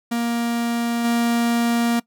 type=tone with level steps; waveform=45% pulse; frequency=234.9 Hz; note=A#3; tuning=13 cents sharp; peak=-20 / -17 dBFS; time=0.11-2 s; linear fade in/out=10 ms; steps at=1.04 s; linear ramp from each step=10 ms; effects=noise-tail reverb RT60 0.1 s tail -21 dB re dry